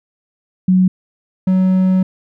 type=tone pair in turn; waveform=sine / triangle; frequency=185 / 186.72 Hz; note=F#3 / F#3; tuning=0 / +16 cents; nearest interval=unison; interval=16 cents; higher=second; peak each=-8 dBFS; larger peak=neither; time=0.68-0.88 / 1.47-2.03 s; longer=second; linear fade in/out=5 ms; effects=none